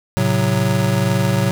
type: chord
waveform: square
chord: F# diminished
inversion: first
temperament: just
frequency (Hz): 111 / 133.2 / 185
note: A2 / C3 / F#3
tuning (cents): +16 / +31 / 0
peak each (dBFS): -20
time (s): 0.17-1.51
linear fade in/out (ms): 0
effects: none